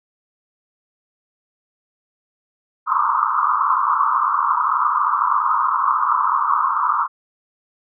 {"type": "band-pass noise", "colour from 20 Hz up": "white", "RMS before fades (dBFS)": -18, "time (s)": [2.86, 7.08], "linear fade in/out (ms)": 50, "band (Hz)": [950, 1300], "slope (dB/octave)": 96, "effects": []}